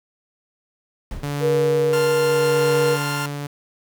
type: noise with exponential decay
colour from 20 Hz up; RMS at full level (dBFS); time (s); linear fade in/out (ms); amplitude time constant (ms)
brown; -27; 1.11-1.57; 1; 99
type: tone with tremolo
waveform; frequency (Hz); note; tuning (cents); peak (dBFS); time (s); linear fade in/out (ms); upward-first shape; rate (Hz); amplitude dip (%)
sawtooth; 144.1; D3; -33; -18; 1.23-3.47; 5; triangle; 0.81; 45
type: tone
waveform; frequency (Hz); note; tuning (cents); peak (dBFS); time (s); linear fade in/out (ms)
sine; 476.4; A#4; +38; -16; 1.4-2.98; 50
type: chord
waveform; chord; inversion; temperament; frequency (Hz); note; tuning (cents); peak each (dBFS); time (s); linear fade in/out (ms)
sawtooth; F major; first; equal; 880 / 1046.5 / 1396.9; A5 / C6 / F6; 0 / 0 / 0; -27 / -28 / -23; 1.93-3.26; 2
effects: none